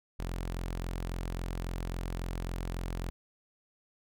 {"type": "tone", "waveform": "sawtooth", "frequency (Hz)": 43.65, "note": "F1", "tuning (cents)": 0, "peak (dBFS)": -30, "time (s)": [0.19, 3.1], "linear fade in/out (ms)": 0, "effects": []}